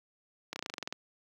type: slowing click train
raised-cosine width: 0.2 ms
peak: -19 dBFS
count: 11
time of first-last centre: 0.53-0.925 s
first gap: 30 ms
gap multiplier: 1.06
effects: high-pass 200 Hz 12 dB/octave + 10-bit